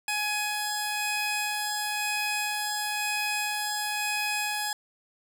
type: tone pair together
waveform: 15% pulse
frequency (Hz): 839 / 2516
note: G#5 / D#7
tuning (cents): +17 / +19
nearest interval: octave + perfect fifth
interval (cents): 1902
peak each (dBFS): -23 / -25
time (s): 0.08-4.73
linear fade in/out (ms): 2
effects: none